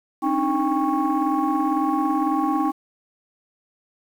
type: tone cluster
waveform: sine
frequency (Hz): 268.5 / 292.4 / 310.4 / 798 / 1104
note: C4 / D4 / D#4 / G5 / C#6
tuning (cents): +45 / -7 / -4 / +31 / -7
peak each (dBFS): -25 / -28 / -22 / -24 / -25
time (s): 0.22-2.72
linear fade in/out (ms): 20
effects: tanh soft clip ceiling -12 dBFS + 8-bit